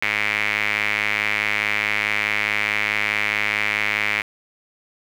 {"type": "tone with band-pass filter", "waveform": "sawtooth", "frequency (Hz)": 104.7, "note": "G#2", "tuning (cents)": 15, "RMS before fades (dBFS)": -22, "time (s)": [0.02, 4.22], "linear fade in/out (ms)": 5, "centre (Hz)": 2200, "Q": 5.6, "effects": ["7-bit"]}